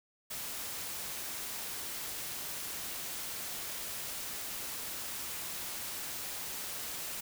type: noise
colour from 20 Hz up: white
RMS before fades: -40 dBFS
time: 0.3-7.21 s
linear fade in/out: 10 ms
effects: none